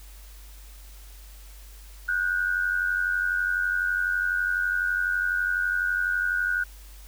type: tone pair together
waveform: sine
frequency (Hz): 1459 / 1551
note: F#6 / G6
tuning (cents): -25 / -19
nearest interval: minor second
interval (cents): 106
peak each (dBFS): -24 / -28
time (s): 2.08-6.64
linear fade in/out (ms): 10
effects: added 49 Hz sine -43 dBFS peak until 7.07 s + white hiss -52 dBFS RMS until 7.07 s